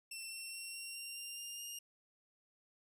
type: tone with pitch steps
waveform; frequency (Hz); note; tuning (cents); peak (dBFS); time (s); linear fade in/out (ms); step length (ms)
15% pulse; 2692 / 2711 / 2730 / 2749 / 2768 / 2787 / 2806 / 2826; E7 / E7 / F7 / F7 / F7 / F7 / F7 / F7; +36 / +48 / -40 / -28 / -16 / -4 / +8 / +20; -37; 0.11-1.79; 5; 210
effects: none